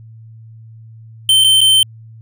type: tone with dropouts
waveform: square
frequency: 3100 Hz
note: G7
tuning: 20 cents flat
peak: -8 dBFS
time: 1.29-1.83 s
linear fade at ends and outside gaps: 2 ms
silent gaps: 1.44-1.444 / 1.607-1.613 s
effects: added 112 Hz sine -35 dBFS peak until 2.21 s